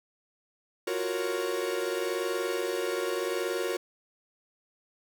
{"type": "chord", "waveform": "45% pulse", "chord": "Gb major seventh", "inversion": "third", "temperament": "equal", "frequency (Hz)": [349.2, 370, 466.2, 554.4], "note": ["F4", "Gb4", "Bb4", "Db5"], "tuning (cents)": [0, 0, 0, 0], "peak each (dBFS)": [-36, -33, -33, -36], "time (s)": [0.87, 3.77], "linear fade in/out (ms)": 5, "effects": []}